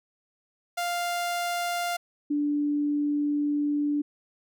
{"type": "tone pair in turn", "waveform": ["sawtooth", "sine"], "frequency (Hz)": [698.5, 292.4], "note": ["F5", "D4"], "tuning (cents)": [0, -7], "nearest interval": "octave + minor third", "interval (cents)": 1507, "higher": "first", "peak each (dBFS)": -23, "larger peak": "neither", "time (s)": [[0.77, 1.97], [2.3, 4.02]], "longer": "second", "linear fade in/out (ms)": 10, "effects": []}